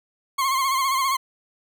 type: tone with vibrato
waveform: 40% pulse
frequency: 1072 Hz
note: C6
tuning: 42 cents sharp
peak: -19 dBFS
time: 0.38-1.17 s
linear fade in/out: 10 ms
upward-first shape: sine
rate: 15 Hz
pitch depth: 61 cents each way
effects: none